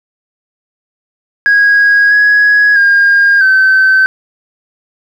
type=tone with pitch steps; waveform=sine; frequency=1647 / 1669 / 1616 / 1538 Hz; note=G#6 / G#6 / G#6 / G6; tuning=-15 / +8 / -48 / -33 cents; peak=-3 dBFS; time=1.46-4.06 s; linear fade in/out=0 ms; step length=650 ms; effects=tanh soft clip ceiling -2 dBFS + 7-bit